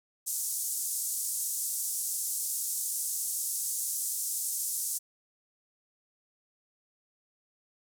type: band-pass noise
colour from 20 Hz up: white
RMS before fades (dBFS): -33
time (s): 0.26-4.99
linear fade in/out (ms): 20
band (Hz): 6600 to 12000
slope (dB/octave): 24
effects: none